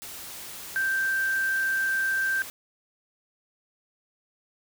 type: tone in noise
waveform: sine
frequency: 1568 Hz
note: G6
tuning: in tune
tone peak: -23 dBFS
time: 0.76-2.42 s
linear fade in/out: 0 ms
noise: white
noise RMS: -40 dBFS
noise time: 0.02-2.5 s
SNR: +14 dB
effects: none